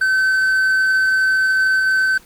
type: tone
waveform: triangle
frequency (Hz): 1533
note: G6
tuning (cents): -39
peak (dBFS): -11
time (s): 0.01-2.18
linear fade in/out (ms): 5
effects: pink hiss -46 dBFS RMS until 2.25 s + Opus 24 kbps